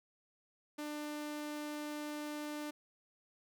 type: tone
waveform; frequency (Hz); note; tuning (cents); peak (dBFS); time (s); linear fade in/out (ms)
sawtooth; 298.1; D4; +26; -36; 0.78-2.71; 10
effects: none